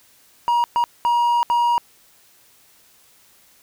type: tone bursts at uneven times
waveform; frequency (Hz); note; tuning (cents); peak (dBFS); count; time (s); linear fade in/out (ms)
triangle; 952; A#5; +36; -13; 4; 0.48-0.64 / 0.76-0.84 / 1.05-1.43 / 1.5-1.78; 0
effects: white hiss -54 dBFS RMS until 3.62 s